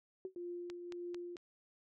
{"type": "tone with exponential decay", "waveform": "sine", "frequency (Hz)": 375.5, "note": "F#4", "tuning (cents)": 26, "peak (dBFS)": -36, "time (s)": [0.25, 0.35], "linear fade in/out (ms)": 1, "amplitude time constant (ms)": 20}
{"type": "tone with tremolo", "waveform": "sine", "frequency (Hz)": 350.1, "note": "F4", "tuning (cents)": 4, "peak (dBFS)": -40, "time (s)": [0.36, 1.36], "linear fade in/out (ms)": 2, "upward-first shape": "triangle", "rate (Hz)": 1.7, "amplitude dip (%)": 45}
{"type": "click train", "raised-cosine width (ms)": 0.2, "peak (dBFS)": -32, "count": 4, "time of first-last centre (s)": [0.7, 1.368], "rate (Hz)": 4.49}
{"effects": []}